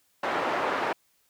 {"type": "band-pass noise", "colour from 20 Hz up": "pink", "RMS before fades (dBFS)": -28, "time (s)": [0.23, 0.93], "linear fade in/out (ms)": 5, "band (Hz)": [510, 1500], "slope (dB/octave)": 12, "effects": ["white hiss -68 dBFS RMS until 1.29 s"]}